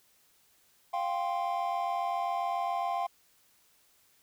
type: chord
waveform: triangle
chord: F suspended second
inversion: none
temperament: just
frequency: 698.5 / 785.8 / 1047.7 Hz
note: F5 / G5 / C6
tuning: 0 / +4 / +2 cents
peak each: -30 / -31 / -33 dBFS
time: 0.93-3.07 s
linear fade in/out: 10 ms
effects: tanh soft clip ceiling -20 dBFS + white hiss -66 dBFS RMS until 4.22 s